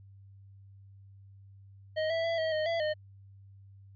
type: tone with pitch steps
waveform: square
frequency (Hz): 626 / 658 / 667 / 640 / 619 / 670 / 612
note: D#5 / E5 / E5 / D#5 / D#5 / E5 / D#5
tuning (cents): +10 / -3 / +20 / +49 / -9 / +28 / -29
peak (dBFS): -29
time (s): 1.96-2.94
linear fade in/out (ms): 20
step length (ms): 140
effects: added 98 Hz sine -51 dBFS peak until 3.95 s + resampled to 11025 Hz